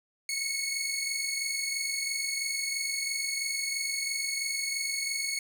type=tone pair together; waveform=15% pulse; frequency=2191 / 2214 Hz; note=C#7 / C#7; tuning=-21 / -3 cents; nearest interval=unison; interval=18 cents; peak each=-26 / -27 dBFS; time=0.29-5.39 s; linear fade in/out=2 ms; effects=none